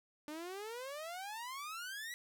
sawtooth exponential sweep, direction up, 294.2 to 1975.5 Hz, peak -39 dBFS, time 0.28-2.14 s, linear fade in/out 0 ms, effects none

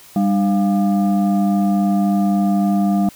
sine tone with frequency modulation, 198.7 Hz, G3, 24 cents sharp, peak -13 dBFS, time 0.16-3.09 s, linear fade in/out 2 ms, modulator 501 Hz, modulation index 0.71, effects white hiss -44 dBFS RMS until 3.15 s

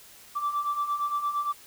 sine beating tone pair, 1161 / 1169.7 Hz, D6 / D6, -20 / -7 cents, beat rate 8.7 Hz, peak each -31 / -26 dBFS, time 0.35-1.53 s, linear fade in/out 20 ms, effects tanh soft clip ceiling -21 dBFS + white hiss -51 dBFS RMS until 1.66 s

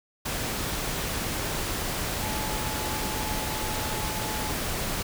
sine tone in noise, 861 Hz, A5, 38 cents flat, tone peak -36 dBFS, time 2.22-4.52 s, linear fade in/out 10 ms, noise pink, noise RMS -30 dBFS, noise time 0.25-5.03 s, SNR -9 dB, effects none

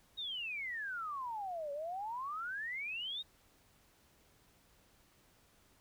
sine exponential two-way sweep, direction down then up, 3807 to 558 to 3807 Hz, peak -38 dBFS, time 0.17-3.23 s, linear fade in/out 20 ms, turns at 1.72 s, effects pink hiss -68 dBFS RMS until 5.8 s

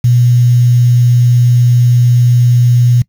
sine tone with quantisation, 121.8 Hz, B2, 24 cents flat, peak -5 dBFS, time 0.04-3.02 s, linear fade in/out 5 ms, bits 5, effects noise-tail reverb RT60 0.1 s tail -22 dB re dry

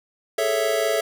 square chord, A major seventh, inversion third, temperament equal, 415.3 / 440 / 554.4 / 659.3 Hz, G#4 / A4 / C#5 / E5, 0 / 0 / 0 / 0 cents, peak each -30 / -26 / -27 / -24 dBFS, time 0.38-1.01 s, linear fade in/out 5 ms, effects none

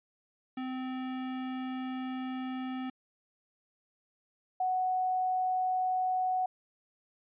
square / sine tone pair in turn, 258 / 741.4 Hz, C4 / F#5, -24 / +3 cents, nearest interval octave + tritone, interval 1827 cents, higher second, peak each -35 / -27 dBFS, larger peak second, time 0.57-2.9 / 4.6-6.46 s, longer first, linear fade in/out 5 ms, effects resampled to 8000 Hz

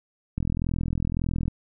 click train, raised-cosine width 5 ms, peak -14 dBFS, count 47, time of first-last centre 0.38-1.48 s, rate 41.8 Hz, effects none

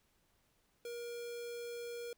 square tone with notch filter, 474.7 Hz, A#4, 31 cents sharp, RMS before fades -44 dBFS, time 0.85-2.13 s, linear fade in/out 2 ms, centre 1200 Hz, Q 1.7, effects pink hiss -75 dBFS RMS until 2.17 s

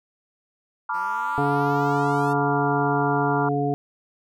sine chord, B half-diminished seventh, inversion third, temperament equal with one note detuned, 880 / 973.6 / 1174.7 / 1396.9 Hz, A5 / B5 / D6 / F6, 0 / -25 / 0 / 0 cents, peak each -29 / -28 / -30 / -29 dBFS, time 0.89-3.49 s, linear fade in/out 5 ms
5% pulse exponential sweep, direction up, 167.4 to 932.3 Hz, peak -32 dBFS, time 0.93-2.34 s, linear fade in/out 20 ms
harmonic tone, 142.6 Hz, C#3, 49 cents sharp, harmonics 1 / 2 / 3 / 5, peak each -26 / -26 / -26 / -26 dBFS, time 1.38-3.74 s, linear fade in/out 0 ms
effects none

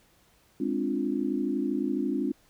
sine chord, D half-diminished seventh, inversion second, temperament equal, 207.7 / 261.6 / 293.7 / 349.2 Hz, Ab3 / C4 / D4 / F4, 0 / 0 / 0 / 0 cents, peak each -33 / -30 / -30 / -33 dBFS, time 0.6-2.32 s, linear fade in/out 5 ms, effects pink hiss -63 dBFS RMS until 2.49 s

